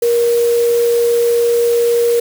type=tone in noise; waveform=sine; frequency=472 Hz; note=A#4; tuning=22 cents sharp; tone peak=-10 dBFS; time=0.02-2.2 s; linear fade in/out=5 ms; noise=white; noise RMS=-28 dBFS; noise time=0.02-2.2 s; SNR=+15 dB; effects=none